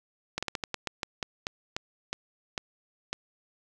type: slowing click train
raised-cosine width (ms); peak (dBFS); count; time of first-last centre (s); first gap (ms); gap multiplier
0.2; -13; 14; 0.38-3.13; 46; 1.23
effects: none